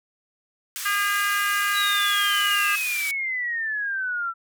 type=band-pass noise; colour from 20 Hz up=white; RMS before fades=-32 dBFS; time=0.76-3.11 s; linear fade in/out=0 ms; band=1300 to 15000 Hz; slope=24 dB/octave
type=harmonic tone; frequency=405.9 Hz; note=G#4; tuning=40 cents flat; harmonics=3 / 4 / 5 / 6 / 7; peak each=-26 / -24 / -30 / -34 / -32 dBFS; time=0.85-2.76 s; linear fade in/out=10 ms
type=exponential sweep; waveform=sine; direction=down; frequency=3962 to 1339 Hz; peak=-24 dBFS; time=1.73-4.34 s; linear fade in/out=50 ms
effects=none